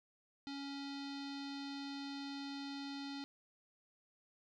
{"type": "tone with low-pass filter", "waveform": "square", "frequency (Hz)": 279, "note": "C#4", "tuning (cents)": 11, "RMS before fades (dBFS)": -45, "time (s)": [0.47, 3.24], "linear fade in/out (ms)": 0, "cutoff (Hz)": 4300, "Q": 4.8, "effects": []}